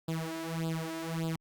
sawtooth tone with flanger, 162.9 Hz, E3, 20 cents flat, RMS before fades -35 dBFS, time 0.08-1.36 s, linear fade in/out 5 ms, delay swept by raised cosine 0.24 to 3.24 ms, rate 1.7 Hz, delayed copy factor +0.85, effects Opus 48 kbps

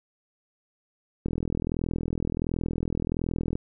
click train, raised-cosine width 3 ms, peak -15 dBFS, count 96, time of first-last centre 1.26-3.555 s, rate 41.4 Hz, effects none

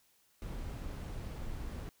brown noise with dropouts, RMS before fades -41 dBFS, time 0.42-1.89 s, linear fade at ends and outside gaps 0 ms, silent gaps 1.384-1.388 s, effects white hiss -70 dBFS RMS until 2 s

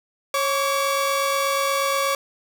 sawtooth tone pair together, 549 / 1146.3 Hz, C#5 / D6, -17 / -42 cents, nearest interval octave + minor second, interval 1275 cents, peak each -19 dBFS, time 0.34-2.15 s, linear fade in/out 2 ms, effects none

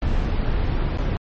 brown noise with dropouts, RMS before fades -21 dBFS, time 0.02-1.17 s, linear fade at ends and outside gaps 1 ms, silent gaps 0.975-0.983 s, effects low-pass 4000 Hz 12 dB/octave + MP3 32 kbps

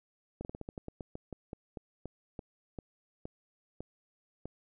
slowing click train, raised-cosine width 2 ms, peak -27 dBFS, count 19, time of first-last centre 0.41-4.456 s, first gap 39 ms, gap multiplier 1.18, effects none

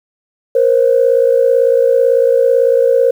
sine tone pair together, 473.6 / 531.6 Hz, A#4 / C5, +27 / +27 cents, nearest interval major second, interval 200 cents, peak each -10 dBFS, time 0.55-3.11 s, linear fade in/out 5 ms, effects tanh soft clip ceiling 0 dBFS + 7-bit

